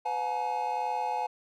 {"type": "tone cluster", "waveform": "triangle", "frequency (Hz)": [504, 719, 848, 930], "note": ["B4", "F#5", "G#5", "A#5"], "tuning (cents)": [35, -50, 36, -4], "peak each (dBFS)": [-37, -33, -28, -37], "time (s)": [0.05, 1.27], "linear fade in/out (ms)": 10, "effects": []}